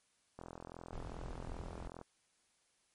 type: click train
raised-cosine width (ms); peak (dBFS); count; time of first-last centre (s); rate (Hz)
1; -33; 70; 0.39-2.014; 42.5
type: noise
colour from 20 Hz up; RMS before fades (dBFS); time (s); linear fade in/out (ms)
brown; -46; 0.92-1.88; 10
effects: white hiss -75 dBFS RMS until 2.94 s + MP3 48 kbps